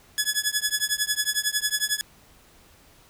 10% pulse tone with tremolo, 1698 Hz, G#6, 38 cents sharp, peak -10 dBFS, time 0.18-2.01 s, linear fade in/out 0 ms, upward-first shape triangle, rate 11 Hz, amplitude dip 100%, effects pink hiss -55 dBFS RMS until 3.09 s

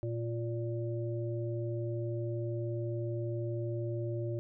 harmonic tone, 116.54 Hz, A#2, in tune, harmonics 1 / 3 / 5, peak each -34 / -38 / -42 dBFS, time 0.03-4.39 s, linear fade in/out 0 ms, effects none

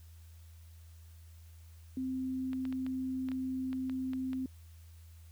sine tone, 260 Hz, C4, 11 cents flat, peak -33 dBFS, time 1.97-4.46 s, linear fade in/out 2 ms
clicks, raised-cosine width 0.3 ms, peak -32 dBFS, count 10, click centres 2.532 / 2.653 / 2.726 / 2.865 / 3.287 / 3.317 / 3.73 / 3.897 / 4.134 / 4.332 s
effects added 82 Hz sine -51 dBFS peak until 5.31 s + white hiss -66 dBFS RMS until 5.31 s

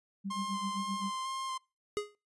sine tone with tremolo, 196 Hz, G3, in tune, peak -33 dBFS, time 0.24-1.11 s, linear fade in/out 20 ms, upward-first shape sine, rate 7.7 Hz, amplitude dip 95%
45% pulse tone with vibrato, 1053 Hz, C6, 11 cents sharp, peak -35 dBFS, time 0.3-1.58 s, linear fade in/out 10 ms, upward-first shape square, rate 2.1 Hz, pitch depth 12 cents each way
square tone with exponential decay, 415.3 Hz, G#4, in tune, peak -28 dBFS, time 1.97-2.15 s, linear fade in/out 0 ms, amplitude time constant 38 ms
effects noise-tail reverb RT60 0.3 s tail -25 dB re dry + resampled to 24000 Hz

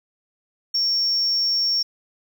sine tone, 5490 Hz, F8, 31 cents flat, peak -17 dBFS, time 0.74-1.83 s, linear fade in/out 10 ms, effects tanh soft clip ceiling -14 dBFS + 8-bit

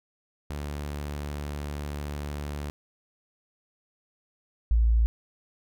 sawtooth / sine tone pair in turn, 73 / 56.67 Hz, D2 / A#1, -10 / -48 cents, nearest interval major third, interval 438 cents, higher first, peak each -28 / -18 dBFS, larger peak second, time 0.5-2.7 / 4.71-5.06 s, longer first, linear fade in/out 0 ms, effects none

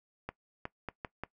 clicks, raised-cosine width 0.5 ms, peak -22 dBFS, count 5, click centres 0.29 / 0.654 / 0.887 / 1.048 / 1.236 s, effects noise-tail reverb RT60 0.1 s tail -19 dB re dry

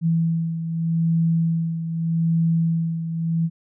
sine beating tone pair, 164.81 / 165.63 Hz, E3 / E3, 0 / +9 cents, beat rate 0.82 Hz, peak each -19 / -26 dBFS, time 0.01-3.5 s, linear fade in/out 50 ms, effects none

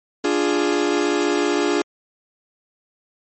40% pulse chord, D diminished, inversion none, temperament equal, 293.7 / 349.2 / 415.3 Hz, D4 / F4 / Ab4, 0 / 0 / 0 cents, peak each -21 dBFS, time 0.24-1.82 s, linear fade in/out 5 ms, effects MP3 32 kbps

